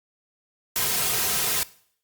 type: noise with comb filter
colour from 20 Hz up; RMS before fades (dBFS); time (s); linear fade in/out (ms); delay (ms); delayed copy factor
white; -24; 0.76-1.63; 0; 3.5; -0.6
effects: noise-tail reverb RT60 0.6 s tail -20 dB re dry + Opus 48 kbps